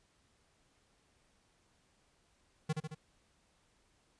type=tone with echo; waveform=square; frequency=155.56 Hz; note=D#3; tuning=in tune; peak=-31 dBFS; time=2.69-2.73 s; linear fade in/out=10 ms; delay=73 ms; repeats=3; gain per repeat=-4 dB; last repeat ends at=2.949 s; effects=pink hiss -72 dBFS RMS until 4.19 s + resampled to 22050 Hz